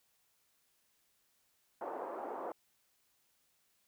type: band-pass noise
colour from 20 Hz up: white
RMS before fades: -42 dBFS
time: 1.81-2.52 s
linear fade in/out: 2 ms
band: 330 to 930 Hz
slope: 24 dB/octave
effects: white hiss -75 dBFS RMS until 3.87 s